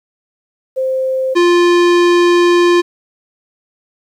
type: tone pair in turn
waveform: sine / square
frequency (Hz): 523.3 / 349.3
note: C5 / F4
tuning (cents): 0 / 0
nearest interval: perfect fifth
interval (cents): 700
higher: first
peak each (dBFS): -13 / -8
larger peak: second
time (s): 0.76-1.35 / 1.35-2.82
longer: second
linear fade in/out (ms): 20
effects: low-pass 5000 Hz 12 dB/octave + 8-bit